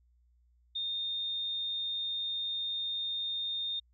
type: tone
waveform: sine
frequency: 3652 Hz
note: A#7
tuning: 36 cents flat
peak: -32 dBFS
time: 0.75-3.8 s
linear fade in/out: 10 ms
effects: added 60 Hz sine -64 dBFS peak until 3.93 s